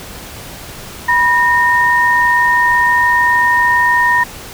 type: tone pair together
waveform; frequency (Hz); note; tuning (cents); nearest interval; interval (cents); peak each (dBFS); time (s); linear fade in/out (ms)
sine; 975.2 / 1841; B5 / A#6; -22 / -22; major seventh; 1100; -12 / -11; 1.08-4.24; 10
effects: pink hiss -31 dBFS RMS until 4.53 s

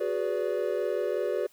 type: chord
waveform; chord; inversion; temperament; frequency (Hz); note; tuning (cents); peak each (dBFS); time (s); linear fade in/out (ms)
triangle; G# half-diminished seventh; third; equal with one note detuned; 370 / 415.3 / 493.9 / 576.9; F#4 / G#4 / B4 / D5; 0 / 0 / 0 / -31; -30; 0-1.47; 10
effects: white hiss -61 dBFS RMS until 1.52 s

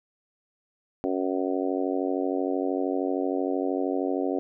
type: harmonic tone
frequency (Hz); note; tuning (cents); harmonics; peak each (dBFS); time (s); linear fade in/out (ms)
93; F#2; +9; 3 / 4 / 5 / 6 / 7 / 8; -28 / -30 / -32 / -34 / -35 / -36; 1.04-4.39; 0
effects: none

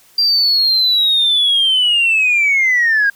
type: linear sweep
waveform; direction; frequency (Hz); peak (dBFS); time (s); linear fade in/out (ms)
sine; down; 4750 to 1600; -9; 0.18-3.1; 5
effects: tanh soft clip ceiling -7 dBFS + white hiss -49 dBFS RMS until 3.15 s

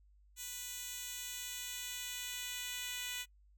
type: tone with high-pass filter sweep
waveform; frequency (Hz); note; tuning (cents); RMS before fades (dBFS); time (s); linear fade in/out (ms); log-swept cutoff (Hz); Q
10% pulse; 493.9; B4; 0; -43; 0.36-3.26; 50; 5300 to 3000; 0.96
effects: noise-tail reverb RT60 0.1 s tail -25 dB re dry + added 50 Hz sine -62 dBFS peak until 3.57 s

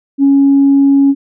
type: tone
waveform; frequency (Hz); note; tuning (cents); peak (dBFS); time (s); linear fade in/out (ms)
sine; 277.2; C#4; 0; -4; 0.18-1.15; 50
effects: tanh soft clip ceiling -1 dBFS

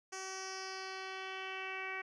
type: tone with low-pass filter sweep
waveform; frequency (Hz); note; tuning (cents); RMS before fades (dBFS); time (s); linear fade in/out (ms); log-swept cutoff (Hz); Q
10% pulse; 380; F#4; +46; -43; 0.12-2.02; 10; 7000 to 2200; 3.6
effects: none

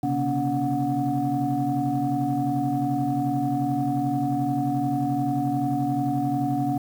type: tone cluster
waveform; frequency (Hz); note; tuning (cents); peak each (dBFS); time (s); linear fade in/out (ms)
sine; 128 / 139.4 / 241.6 / 284.2 / 731; C3 / C#3 / B3 / C#4 / F#5; -38 / +10 / -38 / +43 / -21; -30 / -30 / -30 / -24 / -27; 0.03-6.78; 5
effects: tanh soft clip ceiling -14 dBFS + 8-bit

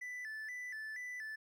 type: tone with vibrato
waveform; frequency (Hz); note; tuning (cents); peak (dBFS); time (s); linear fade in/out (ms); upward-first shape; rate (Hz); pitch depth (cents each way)
triangle; 1864.7; A#6; 0; -40; 0.01-1.36; 10; square; 2.1; 110
effects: none

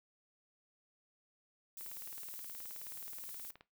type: noise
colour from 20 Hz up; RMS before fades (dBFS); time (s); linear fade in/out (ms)
violet; -47; 1.77-3.51; 2
type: click train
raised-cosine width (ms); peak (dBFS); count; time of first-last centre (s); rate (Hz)
0.3; -38; 35; 1.81-3.609; 18.9
effects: noise-tail reverb RT60 0.2 s tail -17 dB re dry

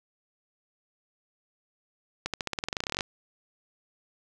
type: accelerating click train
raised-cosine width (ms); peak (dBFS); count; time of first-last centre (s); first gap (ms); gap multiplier
0.2; -12; 19; 2.26-3.008; 77; 0.92
effects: none

